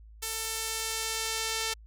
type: tone with band-pass filter sweep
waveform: sawtooth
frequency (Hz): 445.7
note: A4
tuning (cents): +22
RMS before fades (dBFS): -33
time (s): 0.22-1.74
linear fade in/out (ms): 10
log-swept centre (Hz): 10000 to 5500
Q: 0.77
effects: added 54 Hz sine -48 dBFS peak until 1.86 s